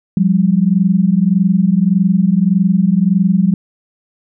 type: tone pair together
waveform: sine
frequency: 177.11 / 198.8 Hz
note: F3 / G3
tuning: +25 / +25 cents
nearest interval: major second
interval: 200 cents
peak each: -12 dBFS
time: 0.17-3.54 s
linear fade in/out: 2 ms
effects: none